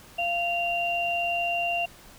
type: tone pair together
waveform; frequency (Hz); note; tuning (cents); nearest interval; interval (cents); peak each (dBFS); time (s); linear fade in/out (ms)
sine; 693 / 2772; F5 / F7; -14 / -14; 2 octaves; 2400; -27; 0.18-1.86; 10
effects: pink hiss -50 dBFS RMS until 2.18 s